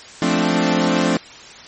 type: chord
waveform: sawtooth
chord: D minor seventh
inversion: first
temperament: equal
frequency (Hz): 174.61 / 220 / 261.6 / 293.7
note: F3 / A3 / C4 / D4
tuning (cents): 0 / 0 / 0 / 0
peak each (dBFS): -17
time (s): 0.22-1.17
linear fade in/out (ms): 2
effects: white hiss -39 dBFS RMS until 1.67 s + MP3 32 kbps